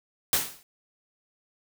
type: noise with exponential decay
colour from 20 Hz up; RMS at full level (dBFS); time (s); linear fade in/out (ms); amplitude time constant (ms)
white; -20; 0.33-0.63; 1; 65
effects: none